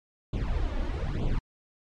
brown noise with flanger, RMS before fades -28 dBFS, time 0.33-1.39 s, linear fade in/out 5 ms, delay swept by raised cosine 0.27 to 3.57 ms, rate 1.1 Hz, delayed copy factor +0.95, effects low-pass 4000 Hz 12 dB/octave + MP3 64 kbps

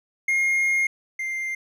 triangle tone pair in turn, 2137 / 2097 Hz, C7 / C7, +36 / +3 cents, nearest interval unison, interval 33 cents, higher first, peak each -17 / -24 dBFS, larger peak first, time 0.28-0.87 / 1.19-1.55 s, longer first, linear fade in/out 5 ms, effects none

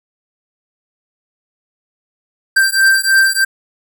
square beating tone pair, 1568 / 1571.2 Hz, G6 / G6, 0 / +4 cents, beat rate 3.2 Hz, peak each -13 dBFS, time 2.56-3.45 s, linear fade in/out 10 ms, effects none

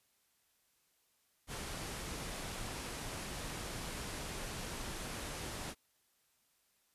pink low-pass noise, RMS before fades -43 dBFS, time 1.47-5.75 s, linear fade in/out 50 ms, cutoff 12000 Hz, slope 48 dB/octave, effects white hiss -75 dBFS RMS until 6.94 s + resampled to 32000 Hz

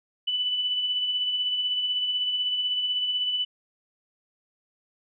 sine tone with tremolo, 2984 Hz, F#7, 14 cents sharp, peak -22 dBFS, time 0.27-3.45 s, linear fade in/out 10 ms, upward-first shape sine, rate 16 Hz, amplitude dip 40%, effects none

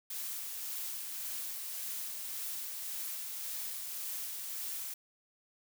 blue noise with tremolo, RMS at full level -39 dBFS, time 0.1-4.94 s, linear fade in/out 5 ms, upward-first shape sine, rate 1.8 Hz, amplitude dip 25%, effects none

